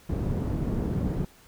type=low-pass noise; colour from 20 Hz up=white; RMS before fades=-28 dBFS; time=0.09-1.25 s; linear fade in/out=5 ms; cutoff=210 Hz; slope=12 dB/octave; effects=pink hiss -55 dBFS RMS until 1.47 s